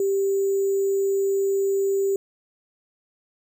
sine tone with sample-and-hold, 392 Hz, G4, in tune, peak -19 dBFS, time 0-2.16 s, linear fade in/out 2 ms, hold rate 7350 Hz, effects none

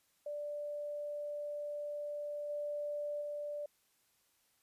sine tone with level steps, 587.3 Hz, D5, in tune, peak -38 / -36 / -38 dBFS, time 0.26-3.66 s, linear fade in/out 5 ms, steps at 2.49 / 3.21 s, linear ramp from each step 10 ms, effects white hiss -74 dBFS RMS until 4.62 s + resampled to 32000 Hz

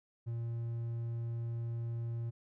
triangle tone, 116.54 Hz, A#2, in tune, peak -33 dBFS, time 0.26-2.31 s, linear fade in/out 20 ms, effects none

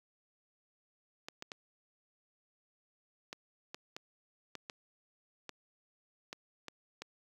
clicks, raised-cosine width 0.2 ms, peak -25 dBFS, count 12, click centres 1.285 / 1.424 / 1.518 / 3.329 / 3.745 / 3.965 / 4.553 / 4.698 / 5.493 / 6.329 / 6.683 / 7.02 s, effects high-pass 100 Hz 12 dB/octave + 9-bit

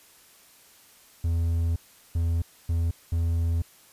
triangle tone bursts at uneven times, 83.6 Hz, E2, 25 cents sharp, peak -20 dBFS, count 4, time 1.24-1.76 / 2.15-2.42 / 2.69-2.91 / 3.12-3.62 s, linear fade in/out 5 ms, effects white hiss -55 dBFS RMS until 3.92 s + resampled to 32000 Hz

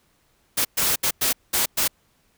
white noise bursts at uneven times, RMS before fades -21 dBFS, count 6, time 0.57-0.65 / 0.77-0.96 / 1.03-1.11 / 1.21-1.33 / 1.53-1.66 / 1.77-1.88 s, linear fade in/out 10 ms, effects pink hiss -64 dBFS RMS until 2.37 s

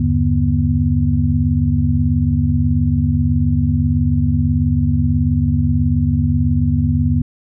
sine tone cluster, 78.5 / 96.9 / 144.5 / 243.2 Hz, D#2 / G2 / D3 / B3, +16 / -20 / -28 / -26 cents, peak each -18 dBFS, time 0-7.22 s, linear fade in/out 5 ms, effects none

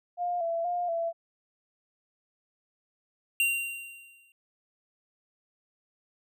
sine tone with vibrato, 688 Hz, F5, 26 cents flat, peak -27 dBFS, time 0.17-1.13 s, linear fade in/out 50 ms, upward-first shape square, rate 2.1 Hz, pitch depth 46 cents each way
square tone with exponential decay, 2766 Hz, F7, 17 cents flat, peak -22 dBFS, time 3.4-4.32 s, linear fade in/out 1 ms, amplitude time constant 200 ms
effects none

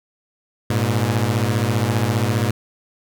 sawtooth beating tone pair, 103.83 / 118.83 Hz, G#2 / A#2, 0 / +34 cents, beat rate 15 Hz, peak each -16 dBFS, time 0.7-2.51 s, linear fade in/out 5 ms, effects none

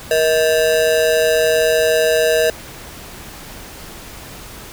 square ring-modulated tone, 554.4 Hz, C#5, in tune, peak -10 dBFS, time 0.11-2.5 s, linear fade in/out 0 ms, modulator 80.6 Hz, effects pink hiss -35 dBFS RMS until 4.72 s

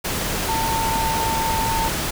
sine tone in noise, 899 Hz, A5, 37 cents sharp, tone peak -21 dBFS, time 0.48-1.89 s, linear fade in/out 10 ms, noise pink, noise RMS -24 dBFS, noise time 0.04-2.11 s, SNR 0 dB, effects none

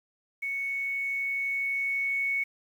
sine tone with level ramp, 2217 Hz, C#7, in tune, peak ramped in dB -29 to -25 dBFS, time 0.42-2.44 s, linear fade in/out 10 ms, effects 9-bit

